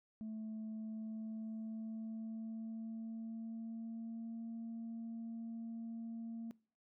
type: tone with pitch glide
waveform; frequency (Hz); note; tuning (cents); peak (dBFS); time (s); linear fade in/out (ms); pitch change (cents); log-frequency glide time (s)
sine; 218.6 to 228.5; A3 to A#3; -11 to -34; -40; 0.21-6.51; 0; +77; 0.66-4.44
effects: noise-tail reverb RT60 0.4 s tail -23 dB re dry + tanh soft clip ceiling -40 dBFS